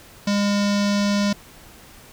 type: tone with low-pass filter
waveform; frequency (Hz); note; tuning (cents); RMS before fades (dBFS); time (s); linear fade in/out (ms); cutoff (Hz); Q
square; 203.1; G#3; -38; -20; 0.27-1.33; 5; 5400; 2.7
effects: pink hiss -46 dBFS RMS until 2.12 s